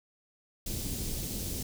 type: band-stop noise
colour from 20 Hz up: pink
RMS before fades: -35 dBFS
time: 0.66-1.63 s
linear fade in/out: 5 ms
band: 320 to 4800 Hz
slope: 12 dB/octave
effects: none